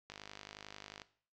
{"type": "click train", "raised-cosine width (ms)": 0.2, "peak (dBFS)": -29, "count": 48, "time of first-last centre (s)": [0.1, 1.018], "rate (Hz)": 51.2, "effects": ["noise-tail reverb RT60 0.5 s tail -17 dB re dry", "low-pass 7000 Hz 12 dB/octave"]}